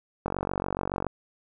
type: click train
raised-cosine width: 1 ms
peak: -14 dBFS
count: 39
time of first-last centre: 0.26-1.067 s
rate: 47.1 Hz
effects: none